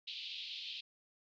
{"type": "band-pass noise", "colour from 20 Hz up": "white", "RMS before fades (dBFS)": -45, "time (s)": [0.07, 0.81], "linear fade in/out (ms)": 10, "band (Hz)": [2700, 4200], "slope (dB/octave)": 48, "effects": []}